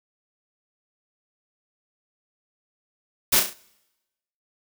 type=noise with echo; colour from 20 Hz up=white; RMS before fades=-18 dBFS; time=3.32-3.4 s; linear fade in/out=10 ms; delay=34 ms; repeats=4; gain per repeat=-6 dB; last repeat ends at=3.536 s; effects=noise-tail reverb RT60 1.0 s tail -25 dB re dry